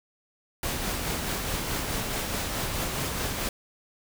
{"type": "noise with tremolo", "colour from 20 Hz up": "pink", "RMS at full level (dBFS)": -29, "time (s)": [0.63, 3.49], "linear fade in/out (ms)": 2, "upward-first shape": "sine", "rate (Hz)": 4.7, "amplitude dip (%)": 30, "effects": []}